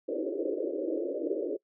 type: band-pass noise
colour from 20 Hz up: pink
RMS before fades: -32 dBFS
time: 0.08-1.57 s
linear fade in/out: 10 ms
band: 290 to 580 Hz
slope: 96 dB/octave
effects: noise-tail reverb RT60 0.1 s tail -23 dB re dry